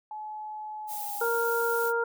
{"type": "tone with pitch glide", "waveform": "sine", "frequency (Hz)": [855, 821.1], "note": ["A5", "G#5"], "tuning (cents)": [-50, -20], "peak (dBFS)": -35, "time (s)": [0.11, 1.24], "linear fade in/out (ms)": 2, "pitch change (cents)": -70, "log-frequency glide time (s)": [0.85, 1.12]}
{"type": "noise", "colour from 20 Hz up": "violet", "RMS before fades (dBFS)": -37, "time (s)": [0.87, 1.93], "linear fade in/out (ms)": 50}
{"type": "harmonic tone", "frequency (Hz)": 466.2, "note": "A#4", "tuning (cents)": 0, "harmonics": [1, 2, 3], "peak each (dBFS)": [-27, -32, -29], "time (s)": [1.21, 2.04], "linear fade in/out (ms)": 5}
{"effects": []}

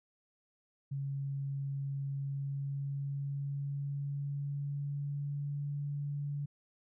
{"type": "tone with pitch glide", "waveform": "sine", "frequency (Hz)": [138.59, 143.73], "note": ["C#3", "D3"], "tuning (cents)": [0, -37], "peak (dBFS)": -34, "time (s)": [0.91, 6.46], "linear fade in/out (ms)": 10, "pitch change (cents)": 63, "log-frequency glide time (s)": [2.14, 5.7], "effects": []}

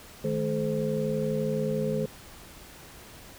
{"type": "tone cluster", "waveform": "sine", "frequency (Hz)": [155, 215.4, 428.4, 520], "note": ["D#3", "A3", "A4", "C5"], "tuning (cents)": [-6, -37, -46, -11], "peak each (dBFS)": -31, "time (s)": [0.24, 2.06], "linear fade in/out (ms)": 5, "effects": ["pink hiss -48 dBFS RMS until 3.38 s"]}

